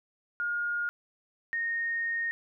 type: tone pair in turn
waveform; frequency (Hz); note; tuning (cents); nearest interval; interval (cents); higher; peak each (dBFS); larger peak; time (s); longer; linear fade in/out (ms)
sine; 1425 / 1851; F6 / A#6; +34 / -13; perfect fourth; 453; second; -28; neither; 0.4-0.89 / 1.53-2.31; second; 0
effects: none